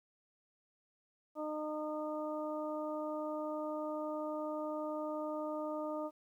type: harmonic tone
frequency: 305.3 Hz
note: D#4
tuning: 33 cents flat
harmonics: 1 / 2 / 3 / 4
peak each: -41 / -39 / -46 / -46 dBFS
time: 1.35-6.11 s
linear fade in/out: 50 ms
effects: 12-bit